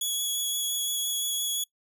15% pulse tone with vibrato, 3364 Hz, G#7, 22 cents sharp, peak -20 dBFS, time 0.01-1.64 s, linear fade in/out 5 ms, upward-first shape sine, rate 5.8 Hz, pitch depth 10 cents each way, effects noise-tail reverb RT60 0.1 s tail -23 dB re dry

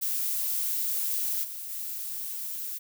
violet noise with level steps, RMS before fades -29 / -38 / -35 dBFS, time 0.01-2.79 s, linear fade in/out 20 ms, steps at 1.43 / 1.69 s, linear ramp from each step 20 ms, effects none

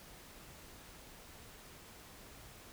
silence, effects pink hiss -55 dBFS RMS until 2.72 s

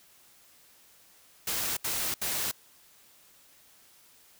white noise bursts, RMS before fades -31 dBFS, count 3, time 1.47-2.514 s, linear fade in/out 5 ms, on 300 ms, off 72 ms, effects white hiss -59 dBFS RMS until 4.39 s

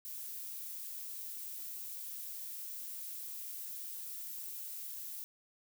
violet noise, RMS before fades -44 dBFS, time 0.05-5.24 s, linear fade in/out 0 ms, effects none

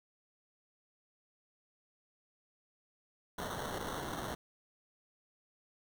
white noise with sample-and-hold, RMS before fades -40 dBFS, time 3.38-4.35 s, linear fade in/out 5 ms, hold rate 2450 Hz, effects none

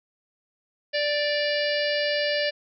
harmonic tone with a mistuned harmonic, 587.3 Hz, D5, in tune, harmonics 1 / 3 / 4 / 5 / 6 / 7 / 8 / 9, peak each -25 / -29 / -34 / -32 / -40 / -36 / -32 / -39 dBFS, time 0.93-2.51 s, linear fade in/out 20 ms, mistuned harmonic 5, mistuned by -26 cents, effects none

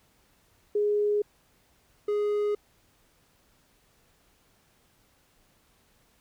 sine / triangle tone pair in turn, 415.3 / 415.3 Hz, G#4 / G#4, 0 / 0 cents, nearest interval unison, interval 0 cents, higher neither, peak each -22 dBFS, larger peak neither, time 0.75-1.22 / 2.08-2.55 s, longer neither, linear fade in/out 5 ms, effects pink hiss -65 dBFS RMS until 6.2 s

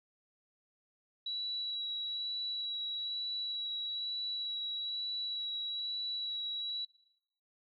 sine tone with vibrato, 3911 Hz, B7, 18 cents flat, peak -35 dBFS, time 1.26-6.85 s, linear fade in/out 5 ms, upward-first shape sine, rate 1.1 Hz, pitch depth 11 cents each way, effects noise-tail reverb RT60 0.9 s tail -24 dB re dry

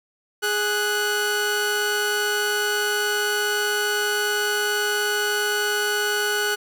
sawtooth tone pair together, 415.3 / 1478.4 Hz, G#4 / F#6, 0 / -2 cents, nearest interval octave + minor seventh, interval 2198 cents, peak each -21 / -19 dBFS, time 0.42-6.56 s, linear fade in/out 20 ms, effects none

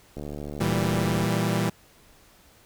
click train, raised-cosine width 2 ms, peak -22 dBFS, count 80, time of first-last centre 0.17-1.248 s, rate 73.3 Hz
sawtooth chord, E diminished, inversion second, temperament equal, 116.54 / 164.81 / 196 Hz, Bb2 / E3 / G3, 0 / 0 / 0 cents, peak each -23 dBFS, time 0.6-1.7 s, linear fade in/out 10 ms
effects pink hiss -56 dBFS RMS until 2.65 s

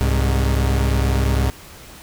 40% pulse tone pair together, 66.31 / 103.83 Hz, C2 / G#2, +24 / 0 cents, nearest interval minor sixth, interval 776 cents, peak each -16 / -20 dBFS, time 0.01-1.5 s, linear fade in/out 0 ms, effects pink hiss -41 dBFS RMS until 2.02 s

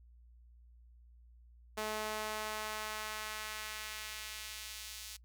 sawtooth tone with high-pass filter sweep, 215.1 Hz, A3, 39 cents flat, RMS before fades -42 dBFS, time 1.77-5.17 s, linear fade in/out 10 ms, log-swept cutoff 510 to 4200 Hz, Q 0.84, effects noise-tail reverb RT60 0.1 s tail -24 dB re dry + added 59 Hz sine -57 dBFS peak until 5.24 s

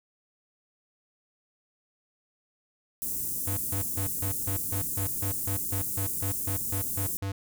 white band-stop noise, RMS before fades -32 dBFS, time 3.02-7.17 s, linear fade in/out 0 ms, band 340 to 7700 Hz, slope 24 dB/octave
square tone bursts, 98 Hz, G2, in tune, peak -30 dBFS, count 16, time 3.47-7.32 s, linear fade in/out 5 ms, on 100 ms, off 150 ms
effects none

